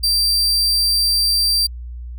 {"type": "tone", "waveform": "40% pulse", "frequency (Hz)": 4699, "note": "D8", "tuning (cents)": 0, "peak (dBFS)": -13, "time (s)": [0.03, 1.67], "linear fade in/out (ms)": 10, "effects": ["added 60 Hz sine -28 dBFS peak until 2.18 s"]}